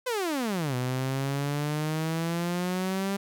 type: exponential two-way sweep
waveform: sawtooth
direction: down then up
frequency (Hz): 523.3 to 124.3 to 198.9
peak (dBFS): -23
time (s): 0.06-3.17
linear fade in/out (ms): 10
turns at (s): 0.75
effects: none